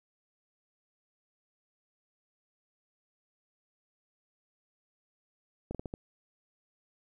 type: slowing click train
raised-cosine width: 2 ms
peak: -24 dBFS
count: 5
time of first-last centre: 5.71-5.939 s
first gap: 37 ms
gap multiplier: 1.3
effects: 11-bit